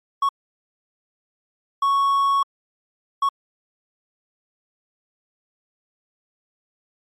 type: tone bursts at uneven times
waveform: triangle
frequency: 1108.7 Hz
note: C#6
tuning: in tune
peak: -14 dBFS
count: 3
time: 0.22-0.29 / 1.82-2.43 / 3.22-3.29 s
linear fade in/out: 5 ms
effects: MP3 64 kbps